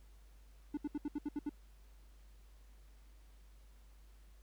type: tone bursts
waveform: triangle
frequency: 293.7 Hz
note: D4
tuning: in tune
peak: -33 dBFS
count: 8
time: 0.74-1.494 s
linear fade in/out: 5 ms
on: 33 ms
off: 70 ms
effects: added 50 Hz sine -57 dBFS peak until 4.42 s + pink hiss -71 dBFS RMS until 4.42 s